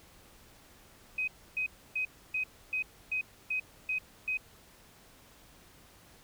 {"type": "tone bursts", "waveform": "sine", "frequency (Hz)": 2518, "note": "D#7", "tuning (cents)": 20, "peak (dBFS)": -29, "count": 9, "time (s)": [1.18, 4.373], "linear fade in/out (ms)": 5, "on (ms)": 97, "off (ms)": 290, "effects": ["pink hiss -58 dBFS RMS until 6.23 s"]}